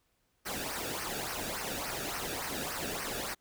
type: noise with flanger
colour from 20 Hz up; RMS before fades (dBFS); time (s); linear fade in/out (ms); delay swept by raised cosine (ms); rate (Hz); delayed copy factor
pink; -37; 0.45-3.35; 20; 0.27 to 0.99; 3.5; -0.7
effects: pink hiss -75 dBFS RMS until 3.4 s